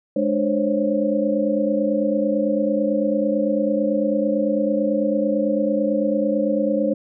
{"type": "tone cluster", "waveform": "sine", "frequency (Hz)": [211, 297.7, 523, 552], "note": ["G#3", "D4", "C5", "C#5"], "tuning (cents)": [28, 24, -1, -7], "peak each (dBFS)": -23, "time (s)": [0.16, 6.94], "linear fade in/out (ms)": 5, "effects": []}